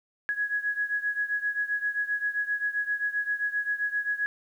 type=beating tone pair; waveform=sine; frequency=1669 / 1676.6 Hz; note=G#6 / G#6; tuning=+8 / +16 cents; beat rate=7.6 Hz; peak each=-28 / -31 dBFS; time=0.29-4.26 s; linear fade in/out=0 ms; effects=10-bit